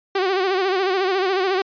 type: tone with vibrato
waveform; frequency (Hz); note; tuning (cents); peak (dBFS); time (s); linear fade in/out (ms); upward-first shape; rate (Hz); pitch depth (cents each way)
sawtooth; 378.6; F#4; +40; -14; 0.15-1.62; 5; sine; 14; 81
effects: resampled to 11025 Hz